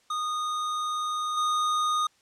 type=tone with level steps; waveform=square; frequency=1233 Hz; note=D#6; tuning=16 cents flat; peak=-28 / -24 dBFS; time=0.1-2.07 s; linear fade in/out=5 ms; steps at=1.37 s; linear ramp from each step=5 ms; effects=white hiss -64 dBFS RMS until 2.21 s + low-pass 7000 Hz 12 dB/octave